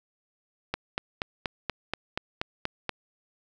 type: click train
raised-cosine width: 0.3 ms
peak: -12 dBFS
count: 10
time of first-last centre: 0.74-2.893 s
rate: 4.18 Hz
effects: none